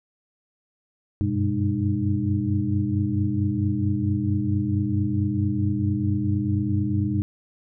sine tone cluster, 94.7 / 99.2 / 123.6 / 204.2 / 305.9 Hz, F#2 / G2 / B2 / G#3 / D#4, +41 / +21 / +2 / -29 / -29 cents, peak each -27 dBFS, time 1.21-7.22 s, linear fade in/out 0 ms, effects none

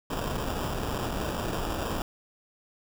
pink noise with sample-and-hold, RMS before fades -31 dBFS, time 0.1-2.02 s, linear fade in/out 2 ms, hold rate 2100 Hz, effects none

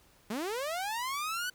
sawtooth linear sweep, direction up, 196 to 1511 Hz, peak -29 dBFS, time 0.3-1.5 s, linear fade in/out 5 ms, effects pink hiss -63 dBFS RMS until 1.54 s

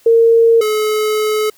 sine / square tone pair in turn, 458.9 / 428.8 Hz, A#4 / A4, -27 / -45 cents, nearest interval minor second, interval 118 cents, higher first, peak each -6 / -14 dBFS, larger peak first, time 0.06-0.61 / 0.61-1.5 s, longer second, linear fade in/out 5 ms, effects white hiss -50 dBFS RMS until 1.57 s

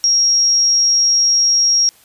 sine tone, 5600 Hz, F8, 4 cents sharp, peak -10 dBFS, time 0.04-1.89 s, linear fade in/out 0 ms, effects white hiss -49 dBFS RMS until 2.04 s + resampled to 32000 Hz

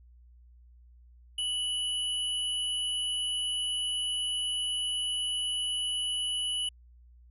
sine tone pair together, 2960 / 10548 Hz, F#7 / E9, 0 / 0 cents, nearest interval octave + minor seventh, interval 2200 cents, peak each -29 / -38 dBFS, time 1.38-6.69 s, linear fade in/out 5 ms, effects added 60 Hz sine -53 dBFS peak until 7.3 s

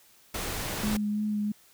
pink noise, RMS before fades -33 dBFS, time 0.34-0.97 s, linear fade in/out 5 ms
sine tone with vibrato, 210 Hz, G#3, 19 cents sharp, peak -26 dBFS, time 0.83-1.52 s, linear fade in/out 5 ms, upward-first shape sine, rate 3 Hz, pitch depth 18 cents each way
effects white hiss -59 dBFS RMS until 1.73 s

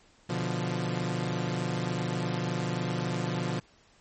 sawtooth chord, B diminished, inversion none, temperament equal, 123.47 / 146.83 / 174.61 Hz, B2 / D3 / F3, 0 / 0 / 0 cents, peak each -29 / -31 / -28 dBFS, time 0.29-3.6 s, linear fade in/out 10 ms, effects pink hiss -61 dBFS RMS until 4 s + MP3 32 kbps

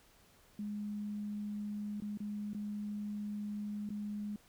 sine tone with dropouts, 207.7 Hz, G#3, in tune, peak -37 dBFS, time 0.59-4.36 s, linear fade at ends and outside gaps 2 ms, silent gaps 2.002-2.021 / 2.174-2.203 / 2.533-2.547 / 3.891-3.903 s, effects pink hiss -65 dBFS RMS until 4.48 s

